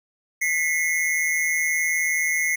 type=tone pair together; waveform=square; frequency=2000 / 2159 Hz; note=B6 / C#7; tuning=+21 / -46 cents; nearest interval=minor second; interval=133 cents; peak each=-24 dBFS; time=0.41-2.56 s; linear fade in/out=10 ms; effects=none